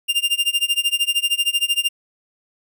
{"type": "tone with tremolo", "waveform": "45% pulse", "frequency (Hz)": 2800, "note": "F7", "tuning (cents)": 4, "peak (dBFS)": -14, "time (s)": [0.08, 1.89], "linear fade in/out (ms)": 20, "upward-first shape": "sine", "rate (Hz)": 13, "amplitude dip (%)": 95, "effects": []}